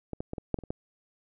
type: clicks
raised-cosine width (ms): 2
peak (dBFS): -21 / -20 / -21 / -22 / -13 / -23 / -30 / -18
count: 8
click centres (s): 0.133 / 0.205 / 0.334 / 0.382 / 0.543 / 0.588 / 0.637 / 0.705
effects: none